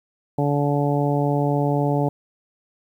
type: harmonic tone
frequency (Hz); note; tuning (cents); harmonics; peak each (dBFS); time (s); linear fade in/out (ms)
143.9; D3; -35; 1 / 2 / 3 / 4 / 5 / 6; -21 / -24 / -26 / -27 / -28 / -29; 0.38-2.09; 5
effects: 9-bit